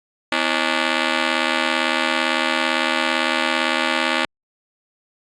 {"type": "ring-modulated tone", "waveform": "5% pulse", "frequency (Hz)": 291.3, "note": "D4", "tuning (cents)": -14, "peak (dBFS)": -3, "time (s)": [0.32, 4.25], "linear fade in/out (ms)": 0, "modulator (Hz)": 38.9, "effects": ["low-pass 5000 Hz 12 dB/octave", "Opus 48 kbps"]}